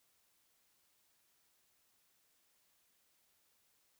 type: silence
effects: white hiss -75 dBFS RMS until 3.99 s